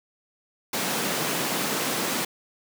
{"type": "high-pass noise", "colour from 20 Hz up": "pink", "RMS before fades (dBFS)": -27, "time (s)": [0.73, 2.25], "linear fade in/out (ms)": 5, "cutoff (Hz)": 170, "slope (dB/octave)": 24, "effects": []}